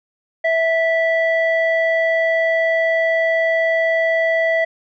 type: tone with low-pass filter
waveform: square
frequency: 656 Hz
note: E5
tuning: 9 cents flat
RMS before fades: -17 dBFS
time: 0.44-4.65 s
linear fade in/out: 10 ms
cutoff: 1700 Hz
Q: 5.5
effects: none